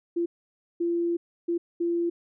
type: tone bursts at uneven times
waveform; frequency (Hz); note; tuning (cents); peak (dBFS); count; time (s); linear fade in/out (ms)
sine; 342; F4; -36; -23; 4; 0.16-0.26 / 0.8-1.17 / 1.48-1.58 / 1.8-2.1; 10
effects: none